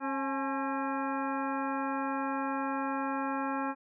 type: harmonic tone with a mistuned harmonic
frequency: 270 Hz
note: C#4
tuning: 45 cents flat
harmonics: 1 / 2 / 3 / 4 / 5 / 6 / 7 / 9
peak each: -34 / -40 / -36 / -38 / -40 / -42 / -51 / -48 dBFS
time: 0-3.75 s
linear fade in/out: 50 ms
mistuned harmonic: 3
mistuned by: +68 cents
effects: none